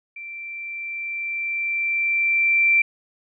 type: tone with level ramp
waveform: sine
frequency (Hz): 2349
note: D7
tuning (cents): 0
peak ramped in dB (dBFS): -33 to -13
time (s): 0.16-2.82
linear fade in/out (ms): 5
effects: none